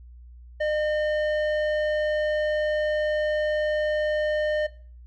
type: tone with low-pass filter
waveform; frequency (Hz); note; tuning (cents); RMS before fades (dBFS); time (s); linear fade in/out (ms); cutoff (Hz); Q
square; 607; D#5; -43; -25; 0.6-4.67; 10; 2100; 1.2
effects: noise-tail reverb RT60 0.4 s tail -18 dB re dry + added 60 Hz sine -43 dBFS peak until 5.06 s